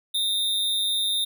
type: tone with amplitude modulation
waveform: square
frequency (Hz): 3680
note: A#7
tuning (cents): -23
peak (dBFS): -20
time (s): 0.14-1.25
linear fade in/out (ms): 10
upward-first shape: sine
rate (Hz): 204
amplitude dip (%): 60
effects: none